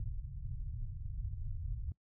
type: low-pass noise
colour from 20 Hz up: pink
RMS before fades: -40 dBFS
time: 0-1.92 s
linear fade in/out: 2 ms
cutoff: 130 Hz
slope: 48 dB/octave
effects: noise-tail reverb RT60 0.1 s tail -22 dB re dry